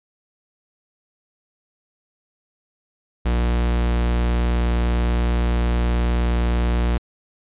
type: tone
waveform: 45% pulse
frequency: 59.4 Hz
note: A#1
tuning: 33 cents sharp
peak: -17 dBFS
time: 3.25-6.98 s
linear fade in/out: 10 ms
effects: resampled to 8000 Hz